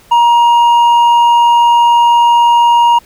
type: tone with hard clipping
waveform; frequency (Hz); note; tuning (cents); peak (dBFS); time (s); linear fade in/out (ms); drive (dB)
sine; 946; A#5; +25; -6; 0.11-2.99; 10; 4
effects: pink hiss -44 dBFS RMS until 3.05 s